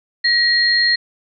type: tone pair together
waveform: sine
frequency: 1902 / 4234 Hz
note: A#6 / C8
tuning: +34 / +20 cents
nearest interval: octave + major second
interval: 1386 cents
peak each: -15 dBFS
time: 0.24-0.96 s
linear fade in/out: 10 ms
effects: none